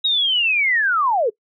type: linear sweep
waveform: sine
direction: down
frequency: 3829 to 407 Hz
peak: -15 dBFS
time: 0.04-1.3 s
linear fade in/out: 10 ms
effects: noise-tail reverb RT60 0.1 s tail -22 dB re dry